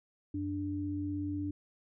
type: tone pair together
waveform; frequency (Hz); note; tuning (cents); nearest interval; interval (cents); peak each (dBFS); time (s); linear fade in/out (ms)
sine; 92.5 / 293.7; F#2 / D4; 0 / 0; octave + minor sixth; 2000; -38 / -34; 0.34-1.51; 5
effects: none